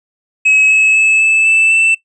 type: tone with pitch steps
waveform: triangle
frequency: 2563 / 2582 / 2602 / 2621 / 2641 / 2661 Hz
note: E7 / E7 / E7 / E7 / E7 / E7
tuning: -49 / -37 / -23 / -11 / +3 / +16 cents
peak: -6 dBFS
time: 0.45-1.95 s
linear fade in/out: 10 ms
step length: 250 ms
effects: noise-tail reverb RT60 0.1 s tail -18 dB re dry + resampled to 24000 Hz